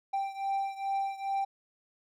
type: beating tone pair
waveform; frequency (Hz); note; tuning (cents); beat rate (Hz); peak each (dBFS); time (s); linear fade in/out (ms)
triangle; 784 / 786.4; G5 / G5; 0 / +5; 2.4; -30 / -33; 0.13-1.45; 10
effects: none

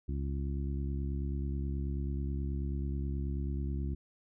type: harmonic tone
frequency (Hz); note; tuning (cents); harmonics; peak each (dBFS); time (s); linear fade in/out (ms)
69.3; C#2; 0; 1 / 2 / 3 / 4 / 5; -33 / -39 / -43 / -45 / -47; 0.08-3.95; 10
effects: none

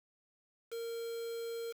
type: tone with quantisation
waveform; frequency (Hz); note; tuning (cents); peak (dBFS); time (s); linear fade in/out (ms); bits
triangle; 462; A#4; -16; -36; 0.71-1.73; 20; 8
effects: none

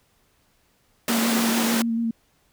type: high-pass noise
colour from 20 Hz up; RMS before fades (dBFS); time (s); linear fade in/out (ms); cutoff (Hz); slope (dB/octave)
pink; -25; 1.08-1.82; 2; 190; 48
type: tone with vibrato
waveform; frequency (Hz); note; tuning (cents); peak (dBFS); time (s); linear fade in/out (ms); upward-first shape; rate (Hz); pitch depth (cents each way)
sine; 229.8; A#3; -25; -21; 1.09-2.11; 5; square; 6.8; 18
effects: pink hiss -64 dBFS RMS until 2.52 s

